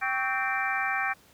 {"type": "harmonic tone with a mistuned harmonic", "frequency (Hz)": 260.7, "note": "C4", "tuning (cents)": -6, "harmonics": [3, 4, 5, 6, 7, 8, 9], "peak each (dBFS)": [-32, -35, -36, -32, -32, -43, -32], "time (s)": [0.01, 1.14], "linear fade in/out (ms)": 20, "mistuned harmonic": 4, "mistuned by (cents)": 130, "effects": ["pink hiss -58 dBFS RMS until 1.33 s", "high-pass 60 Hz 12 dB/octave"]}